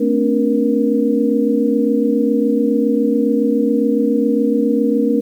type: tone cluster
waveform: sine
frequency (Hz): 223.7 / 261.7 / 288.9 / 473.1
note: A3 / C4 / D4 / A#4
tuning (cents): +29 / 0 / -28 / +26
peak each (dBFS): -18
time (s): 0-5.21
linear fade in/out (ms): 10
effects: 8-bit